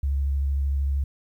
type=tone with vibrato; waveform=sine; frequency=69.3 Hz; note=C#2; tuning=in tune; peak=-21 dBFS; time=0.03-1.04 s; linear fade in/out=5 ms; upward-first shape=sine; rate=13 Hz; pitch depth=22 cents each way; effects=10-bit